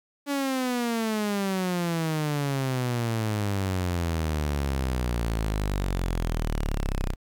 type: exponential sweep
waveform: sawtooth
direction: down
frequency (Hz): 287.3 to 30.88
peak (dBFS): -21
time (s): 0.26-7.16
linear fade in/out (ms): 50
effects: 10-bit